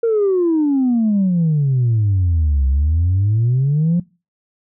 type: exponential two-way sweep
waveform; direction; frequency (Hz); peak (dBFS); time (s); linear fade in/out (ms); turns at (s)
sine; down then up; 470 to 65.41 to 178.9; -11; 0.03-4; 5; 2.67
effects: noise-tail reverb RT60 0.3 s tail -23 dB re dry + tanh soft clip ceiling -10 dBFS